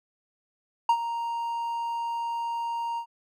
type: tone with ADSR envelope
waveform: triangle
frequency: 932.3 Hz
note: A#5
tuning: in tune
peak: -14 dBFS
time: 0.89-3.06 s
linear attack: 4 ms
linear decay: 69 ms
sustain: -12 dB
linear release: 82 ms
effects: none